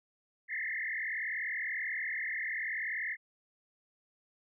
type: tone with frequency modulation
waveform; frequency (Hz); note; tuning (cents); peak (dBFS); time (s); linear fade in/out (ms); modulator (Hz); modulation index
sine; 1939; B6; -32; -33; 0.48-3.17; 50; 40.6; 4.9
effects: none